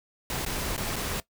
pink noise with dropouts, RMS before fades -31 dBFS, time 0.3-1.2 s, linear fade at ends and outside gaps 1 ms, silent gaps 0.45-0.462 / 0.765-0.778 / 0.959-0.963 s, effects noise-tail reverb RT60 0.1 s tail -18 dB re dry

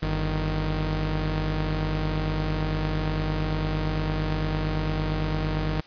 sawtooth tone pair together, 48.91 / 155.56 Hz, G1 / D#3, -3 / 0 cents, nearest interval octave + minor sixth, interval 2003 cents, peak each -23 dBFS, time 0.02-5.81 s, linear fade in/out 10 ms, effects white hiss -50 dBFS RMS until 5.86 s + resampled to 11025 Hz

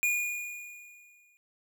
square tone with exponential decay, 2438 Hz, D#7, 36 cents flat, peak -24 dBFS, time 0.03-1.37 s, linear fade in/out 0 ms, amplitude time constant 290 ms, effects none

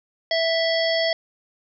harmonic tone with a mistuned harmonic, 659.3 Hz, E5, in tune, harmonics 1 / 3 / 5 / 7 / 8, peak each -21 / -26 / -28 / -29 / -30 dBFS, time 0.31-1.13 s, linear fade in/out 2 ms, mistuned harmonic 7, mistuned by -32 cents, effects none

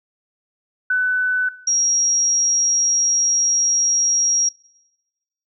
sine tone pair in turn, 1500 / 5645 Hz, F#6 / F8, +23 / +18 cents, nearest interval octave + major seventh, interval 2295 cents, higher second, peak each -15 dBFS, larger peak neither, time 0.9-1.49 / 1.67-4.49 s, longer second, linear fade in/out 5 ms, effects noise-tail reverb RT60 1.0 s tail -22 dB re dry

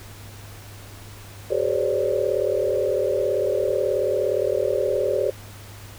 sine tone cluster, 381.6 / 420.9 / 512 / 551 / 589 Hz, G4 / G#4 / C5 / C#5 / D5, -47 / +23 / -38 / -11 / +5 cents, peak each -26 dBFS, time 1.5-5.31 s, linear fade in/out 10 ms, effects added 101 Hz sine -41 dBFS peak until 5.98 s + pink hiss -44 dBFS RMS until 5.98 s

